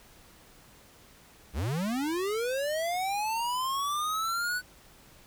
square linear sweep, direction up, 52.7 to 1498 Hz, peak -29 dBFS, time 1.53-4.62 s, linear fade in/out 50 ms, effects pink hiss -56 dBFS RMS until 5.26 s

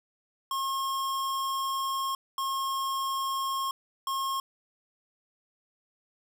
square tone bursts at uneven times, 1078 Hz, C#6, 49 cents flat, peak -29 dBFS, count 3, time 0.51-2.15 / 2.38-3.71 / 4.07-4.4 s, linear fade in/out 2 ms, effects none

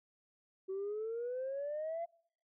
sine exponential sweep, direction up, 376 to 689 Hz, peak -35 dBFS, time 0.68-2.06 s, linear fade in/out 20 ms, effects noise-tail reverb RT60 0.6 s tail -25 dB re dry + tanh soft clip ceiling -33 dBFS

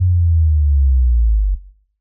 sine linear sweep, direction down, 92.5 to 46.72 Hz, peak -10 dBFS, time 0-1.56 s, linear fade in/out 20 ms, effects noise-tail reverb RT60 0.6 s tail -17 dB re dry

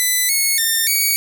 5% pulse tone with pitch steps, 1999 / 2193 / 1807 / 2254 Hz, B6 / C#7 / A6 / C#7, +20 / -19 / +46 / +28 cents, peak -5 dBFS, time 0-1.16 s, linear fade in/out 0 ms, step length 290 ms, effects 7-bit

